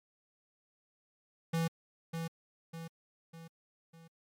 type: tone with echo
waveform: square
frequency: 164.9 Hz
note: E3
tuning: 1 cent sharp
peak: -30 dBFS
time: 1.53-1.68 s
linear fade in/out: 10 ms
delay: 600 ms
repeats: 4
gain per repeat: -6 dB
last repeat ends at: 4.08 s
effects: MP3 64 kbps